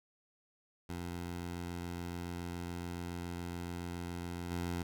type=tone with level steps; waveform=15% pulse; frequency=87.1 Hz; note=F2; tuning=4 cents flat; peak=-33 / -29 dBFS; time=0.89-4.83 s; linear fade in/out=5 ms; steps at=4.5 s; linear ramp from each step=20 ms; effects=none